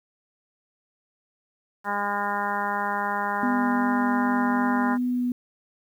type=harmonic tone; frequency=203.3 Hz; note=G#3; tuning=37 cents flat; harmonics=1 / 2 / 3 / 4 / 5 / 6 / 7 / 8 / 9; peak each=-35 / -38 / -37 / -29 / -29 / -37 / -32 / -36 / -35 dBFS; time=1.84-4.98 s; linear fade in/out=50 ms
type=tone with vibrato; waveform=sine; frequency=247.3 Hz; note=B3; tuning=3 cents sharp; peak=-22 dBFS; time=3.43-5.32 s; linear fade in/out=2 ms; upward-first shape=triangle; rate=2.6 Hz; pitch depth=9 cents each way
effects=9-bit